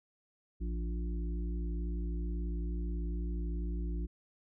harmonic tone with a mistuned harmonic, 58.27 Hz, A#1, in tune, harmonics 1 / 3 / 5 / 6, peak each -33 / -43 / -47 / -49 dBFS, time 0.6-4.07 s, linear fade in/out 20 ms, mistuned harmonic 1, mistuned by -68 cents, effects none

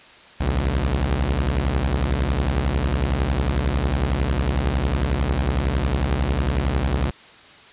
sawtooth beating tone pair, 61.2 / 72.2 Hz, B1 / D2, -15 / -29 cents, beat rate 11 Hz, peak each -18 dBFS, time 0.4-7.11 s, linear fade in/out 10 ms, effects white hiss -46 dBFS RMS until 7.72 s + resampled to 8000 Hz

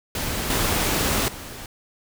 pink noise with level steps, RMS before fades -27 / -22 / -37 dBFS, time 0.15-1.66 s, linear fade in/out 2 ms, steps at 0.5 / 1.28 s, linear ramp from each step 2 ms, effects none

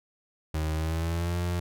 35% pulse tone with pitch glide, 78.1 to 87.66 Hz, D#2 to F2, +7 to +7 cents, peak -25 dBFS, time 0.54-1.6 s, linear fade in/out 5 ms, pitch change +200 cents, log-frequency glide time 0.73-1.37 s, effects none

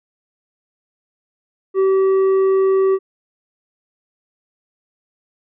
sine tone with tanh clipping, 384.1 Hz, G4, 35 cents flat, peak -13 dBFS, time 1.74-2.99 s, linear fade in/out 50 ms, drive 6 dB, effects none

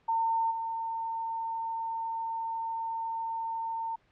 sine tone with level steps, 907 Hz, A#5, 48 cents flat, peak -25 / -31 dBFS, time 0.08-3.96 s, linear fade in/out 10 ms, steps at 0.5 s, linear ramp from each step 20 ms, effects pink hiss -67 dBFS RMS until 4.11 s + low-pass 3000 Hz 12 dB/octave

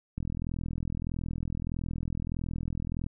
click train, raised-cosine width 5 ms, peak -21 dBFS, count 121, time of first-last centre 0.18-3.065 s, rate 41.6 Hz, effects none

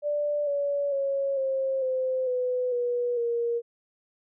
sine tone with pitch steps, 587.3 / 568.9 / 551.1 / 533.9 / 517.2 / 501 / 485.4 / 470.2 Hz, D5 / C#5 / C#5 / C5 / C5 / B4 / B4 / A#4, 0 / +45 / -10 / +35 / -20 / +25 / -30 / +15 cents, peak -24 dBFS, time 0.02-3.62 s, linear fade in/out 50 ms, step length 450 ms, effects none

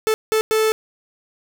45% pulse tone bursts at uneven times, 437.6 Hz, A4, 9 cents flat, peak -15 dBFS, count 3, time 0.07-0.14 / 0.32-0.41 / 0.51-0.72 s, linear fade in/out 0 ms, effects none

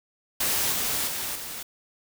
white noise with level steps, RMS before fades -25 / -27 / -31 / -36 dBFS, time 0.4-1.63 s, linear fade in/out 5 ms, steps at 0.72 / 1.07 / 1.35 s, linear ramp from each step 5 ms, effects none

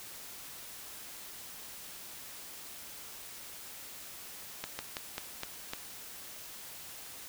slowing click train, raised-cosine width 0.2 ms, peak -18 dBFS, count 6, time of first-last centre 4.64-5.734 s, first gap 150 ms, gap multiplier 1.19, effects white hiss -47 dBFS RMS until 7.28 s

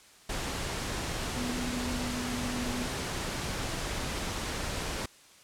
sine tone in noise, 246 Hz, B3, 7 cents flat, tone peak -34 dBFS, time 1.36-2.86 s, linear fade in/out 5 ms, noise pink, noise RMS -34 dBFS, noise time 0.29-5.06 s, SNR -3 dB, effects white hiss -56 dBFS RMS until 5.43 s + low-pass 9000 Hz 12 dB/octave

